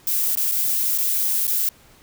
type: noise with dropouts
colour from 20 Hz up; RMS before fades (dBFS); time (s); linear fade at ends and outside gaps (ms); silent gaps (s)
violet; -21; 0.07-1.69; 2; 0.353-0.371 / 0.515-0.519 / 0.978-0.983 / 1.47-1.477
effects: pink hiss -52 dBFS RMS until 2.02 s

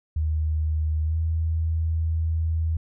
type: tone with pitch glide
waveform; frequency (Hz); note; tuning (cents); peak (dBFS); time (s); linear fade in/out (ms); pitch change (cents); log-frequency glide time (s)
sine; 77.78 to 80.85; D#2 to E2; 0 to -33; -21; 0.16-2.77; 5; +67; 1.04-1.17
effects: none

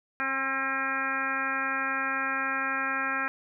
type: harmonic tone with a mistuned harmonic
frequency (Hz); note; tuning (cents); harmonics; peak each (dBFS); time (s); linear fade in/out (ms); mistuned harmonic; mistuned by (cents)
268.8; C4; +47; 1 / 2 / 3 / 4 / 5 / 6 / 7 / 8 / 9; -39 / -42 / -39 / -37 / -32 / -31 / -36 / -42 / -36; 0.2-3.28; 0; 4; -19
effects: none

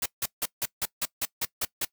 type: noise bursts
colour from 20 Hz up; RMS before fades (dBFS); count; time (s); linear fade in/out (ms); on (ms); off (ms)
white; -28; 10; 0.02-1.85; 5; 39; 160
effects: noise-tail reverb RT60 0.1 s tail -21 dB re dry

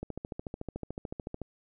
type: click train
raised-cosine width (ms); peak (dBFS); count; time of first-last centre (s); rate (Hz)
2; -23; 20; 0.03-1.417; 13.7
effects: none

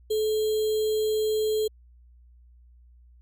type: tone with sample-and-hold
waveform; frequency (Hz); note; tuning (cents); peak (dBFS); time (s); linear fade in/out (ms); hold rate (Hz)
sine; 431.8; A4; -33; -22; 0.1-1.68; 10; 3675
effects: added 60 Hz sine -51 dBFS peak until 3.21 s

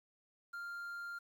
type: tone with quantisation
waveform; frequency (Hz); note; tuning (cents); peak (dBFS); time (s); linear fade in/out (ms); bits
triangle; 1396.9; F6; 0; -40; 0.53-1.19; 10; 11
effects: none

